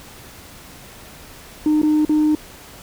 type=tone with dropouts; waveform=sine; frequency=305 Hz; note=D#4; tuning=34 cents flat; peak=-11 dBFS; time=1.66-2.35 s; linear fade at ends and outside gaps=2 ms; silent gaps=1.817-1.831 / 2.05-2.094 s; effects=tanh soft clip ceiling -11 dBFS + pink hiss -41 dBFS RMS until 2.82 s